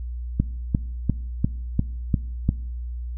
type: click train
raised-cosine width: 5 ms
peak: -6 dBFS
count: 7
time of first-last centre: 0.4-2.491 s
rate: 2.87 Hz
effects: noise-tail reverb RT60 0.8 s tail -21 dB re dry + added 60 Hz sine -28 dBFS peak until 3.17 s